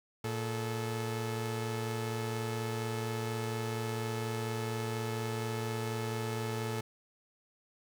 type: tone pair together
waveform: sawtooth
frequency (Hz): 114.53 / 433.9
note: A#2 / A4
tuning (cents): -30 / -24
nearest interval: octave + major seventh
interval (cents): 2306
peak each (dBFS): -31 / -34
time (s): 0.24-6.81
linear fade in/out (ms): 5
effects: none